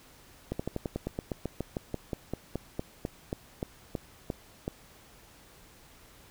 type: slowing click train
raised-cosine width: 2 ms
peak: -18 dBFS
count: 23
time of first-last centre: 0.52-4.679 s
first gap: 75 ms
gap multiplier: 1.08
effects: pink hiss -56 dBFS RMS until 6.3 s